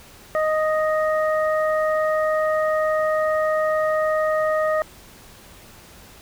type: harmonic tone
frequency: 622.3 Hz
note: D#5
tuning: in tune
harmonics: 1 / 2 / 3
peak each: -19 / -25 / -29 dBFS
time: 0.35-4.82 s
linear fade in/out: 0 ms
effects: pink hiss -46 dBFS RMS until 6.21 s